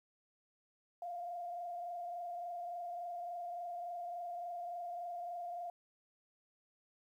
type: tone with frequency modulation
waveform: sine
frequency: 698.5 Hz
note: F5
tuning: in tune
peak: -40 dBFS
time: 1.02-5.7 s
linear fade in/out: 2 ms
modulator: 23.5 Hz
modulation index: 0.79
effects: 12-bit